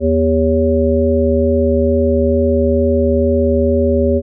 harmonic tone with a mistuned harmonic, 79.9 Hz, D#2, 47 cents sharp, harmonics 1 / 3 / 5 / 7, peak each -16 / -16 / -16 / -16 dBFS, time 0-4.22 s, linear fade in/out 50 ms, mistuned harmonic 3, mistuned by +16 cents, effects none

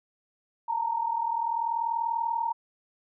sine tone pair together, 891.9 / 932.3 Hz, A5 / A#5, +23 / 0 cents, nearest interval minor second, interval 77 cents, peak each -31 / -27 dBFS, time 0.68-2.53 s, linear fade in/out 10 ms, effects none

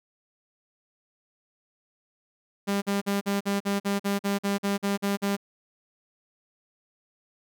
sawtooth tone bursts, 200 Hz, G3, 35 cents sharp, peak -20 dBFS, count 14, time 2.67-5.368 s, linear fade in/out 20 ms, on 150 ms, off 46 ms, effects none

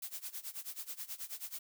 blue noise with tremolo, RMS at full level -41 dBFS, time 0.02-1.59 s, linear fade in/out 5 ms, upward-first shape sine, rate 9.3 Hz, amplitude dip 90%, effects none

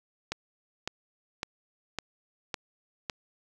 click train, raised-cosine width 0.2 ms, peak -14 dBFS, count 6, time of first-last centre 0.32-3.098 s, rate 1.8 Hz, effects none

